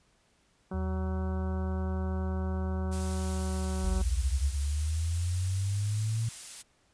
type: harmonic tone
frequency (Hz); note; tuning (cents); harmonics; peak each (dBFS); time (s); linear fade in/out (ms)
188; F#3; +28; 1 / 2 / 3 / 4 / 5 / 6 / 7 / 8; -35 / -41 / -45 / -47 / -49 / -51 / -52 / -53; 0.71-4.02; 5
type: tone with pitch glide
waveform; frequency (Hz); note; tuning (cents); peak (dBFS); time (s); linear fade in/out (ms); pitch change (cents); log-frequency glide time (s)
sine; 79.1 to 74.7; D#2 to D2; +29 to +30; -30; 0.73-4.56; 20; -99; 3.14-3.67
type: noise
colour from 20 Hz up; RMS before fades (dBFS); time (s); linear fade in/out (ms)
blue; -40; 2.91-6.63; 20
type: linear sweep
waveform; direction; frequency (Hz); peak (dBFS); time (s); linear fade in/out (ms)
sine; up; 50.5 to 114.4; -27; 3.84-6.29; 5
effects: pink hiss -68 dBFS RMS until 6.93 s + resampled to 22050 Hz